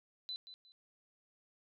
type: tone with echo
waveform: sine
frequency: 4008 Hz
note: B7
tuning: 25 cents sharp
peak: -39 dBFS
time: 0.29-0.36 s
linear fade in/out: 0 ms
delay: 180 ms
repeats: 2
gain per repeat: -11 dB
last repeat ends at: 0.72 s
effects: none